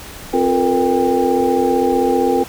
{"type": "tone cluster", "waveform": "sine", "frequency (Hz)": [263.5, 352.8, 445.3, 480.8, 798], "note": ["C4", "F4", "A4", "B4", "G5"], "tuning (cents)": [12, 18, 21, -46, 31], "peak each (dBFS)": -19, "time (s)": [0.33, 2.44], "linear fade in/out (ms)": 10, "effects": ["pink hiss -34 dBFS RMS until 2.48 s"]}